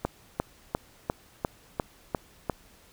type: click train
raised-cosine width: 1 ms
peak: -12 dBFS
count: 8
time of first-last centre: 0.05-2.498 s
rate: 2.86 Hz
effects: pink hiss -57 dBFS RMS until 2.92 s